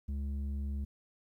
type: tone with low-pass filter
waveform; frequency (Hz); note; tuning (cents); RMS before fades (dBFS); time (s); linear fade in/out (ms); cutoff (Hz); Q
square; 70; C#2; +18; -36; 0.08-0.85; 10; 160; 2.3
effects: 12-bit